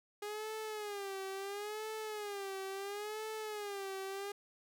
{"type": "tone with vibrato", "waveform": "sawtooth", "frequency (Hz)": 410.1, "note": "G#4", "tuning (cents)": -22, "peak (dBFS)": -36, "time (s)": [0.22, 4.32], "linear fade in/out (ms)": 5, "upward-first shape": "sine", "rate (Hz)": 0.73, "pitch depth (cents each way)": 110, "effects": []}